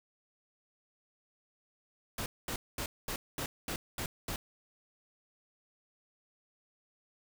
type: noise bursts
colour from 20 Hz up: pink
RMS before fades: -37 dBFS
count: 8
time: 2.18-4.36 s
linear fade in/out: 2 ms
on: 80 ms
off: 220 ms
effects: none